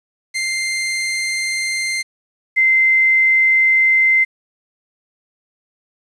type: tone pair in turn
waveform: sawtooth / sine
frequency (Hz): 2093 / 2076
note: C7 / C7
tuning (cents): 0 / -14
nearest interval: unison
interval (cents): 14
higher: first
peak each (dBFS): -15 / -10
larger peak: second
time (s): 0.34-2.03 / 2.56-4.25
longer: neither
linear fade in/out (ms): 20
effects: resampled to 24000 Hz + 8-bit